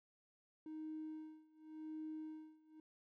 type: tone with tremolo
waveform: triangle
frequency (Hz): 312.2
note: D#4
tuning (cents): +6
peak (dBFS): -40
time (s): 0.66-2.8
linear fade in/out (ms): 2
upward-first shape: sine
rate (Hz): 0.89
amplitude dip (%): 95
effects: tanh soft clip ceiling -41 dBFS